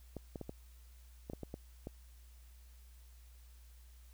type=clicks; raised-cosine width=2 ms; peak=-29 dBFS; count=9; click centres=0.167 / 0.358 / 0.413 / 0.494 / 1.299 / 1.334 / 1.433 / 1.541 / 1.871 s; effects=added 60 Hz sine -55 dBFS peak until 4.13 s + white hiss -68 dBFS RMS until 4.13 s